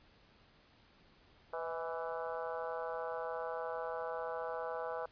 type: harmonic tone with a mistuned harmonic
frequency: 165.7 Hz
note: E3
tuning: 9 cents sharp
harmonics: 3 / 4 / 5 / 6 / 7 / 8 / 9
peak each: -41 / -43 / -45 / -47 / -48 / -49 / -50 dBFS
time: 1.53-5.06 s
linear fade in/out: 5 ms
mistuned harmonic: 4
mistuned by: -51 cents
effects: pink hiss -65 dBFS RMS until 5.11 s + resampled to 11025 Hz